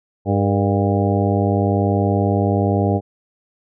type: harmonic tone with a mistuned harmonic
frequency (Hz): 100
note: G2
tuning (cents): +35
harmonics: 1 / 2 / 3 / 4 / 5 / 6 / 7 / 8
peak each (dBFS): -18 / -21 / -23 / -24 / -25 / -26 / -26 / -27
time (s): 0.25-3.01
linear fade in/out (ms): 50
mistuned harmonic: 5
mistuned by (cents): -67
effects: none